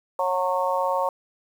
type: harmonic tone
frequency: 182.8 Hz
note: F#3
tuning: 21 cents flat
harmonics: 3 / 4 / 5 / 6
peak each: -25 / -30 / -25 / -28 dBFS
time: 0.19-1.09 s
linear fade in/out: 2 ms
effects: 8-bit